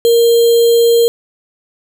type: tone with sample-and-hold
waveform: sine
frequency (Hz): 466.2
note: A#4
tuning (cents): 0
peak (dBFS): -6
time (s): 0.05-1.08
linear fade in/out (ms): 0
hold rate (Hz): 3675
effects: none